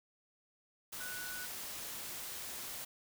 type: tone in noise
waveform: sine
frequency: 1480 Hz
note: F#6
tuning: in tune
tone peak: -44 dBFS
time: 1-1.46 s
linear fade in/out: 10 ms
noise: white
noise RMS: -44 dBFS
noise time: 0.92-2.85 s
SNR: -3 dB
effects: none